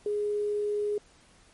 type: tone with quantisation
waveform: sine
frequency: 415.3 Hz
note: G#4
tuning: in tune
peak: -26 dBFS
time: 0.06-0.98 s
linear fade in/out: 2 ms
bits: 9
effects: pink hiss -59 dBFS RMS until 1.53 s + MP3 48 kbps